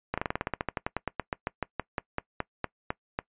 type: slowing click train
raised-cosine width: 0.5 ms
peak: -13 dBFS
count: 26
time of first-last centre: 0.14-3.189 s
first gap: 36 ms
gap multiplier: 1.09
effects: noise-tail reverb RT60 0.1 s tail -22 dB re dry + resampled to 8000 Hz